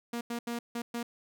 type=tone bursts at uneven times; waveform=sawtooth; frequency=236.3 Hz; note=A#3; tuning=24 cents sharp; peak=-29 dBFS; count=5; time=0.13-0.21 / 0.3-0.39 / 0.47-0.59 / 0.75-0.82 / 0.94-1.03 s; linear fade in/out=5 ms; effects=none